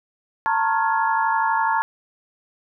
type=tone cluster; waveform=sine; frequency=894 / 946 / 1088 / 1399 / 1683 Hz; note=A5 / A#5 / C#6 / F6 / G#6; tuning=+27 / +25 / -33 / +3 / +23 cents; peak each=-20 / -28 / -25 / -27 / -27 dBFS; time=0.46-1.82 s; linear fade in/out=0 ms; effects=none